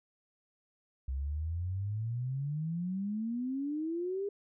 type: exponential sweep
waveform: sine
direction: up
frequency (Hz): 64.4 to 410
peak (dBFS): -32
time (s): 1.08-4.29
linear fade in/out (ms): 5
effects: none